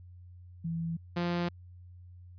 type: tone pair in turn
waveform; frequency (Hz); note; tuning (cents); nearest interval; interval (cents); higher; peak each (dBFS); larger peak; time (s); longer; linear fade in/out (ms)
sine / sawtooth; 165.7 / 173.86; E3 / F3; +9 / -7; minor second; 84; second; -31 / -25; second; 0.64-0.97 / 1.16-1.49; neither; 10
effects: added 89 Hz sine -48 dBFS peak until 2.38 s + resampled to 11025 Hz